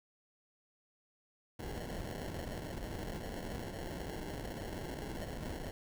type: noise with sample-and-hold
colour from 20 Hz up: pink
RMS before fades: -42 dBFS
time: 1.59-5.71 s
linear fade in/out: 5 ms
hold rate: 1225 Hz
effects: none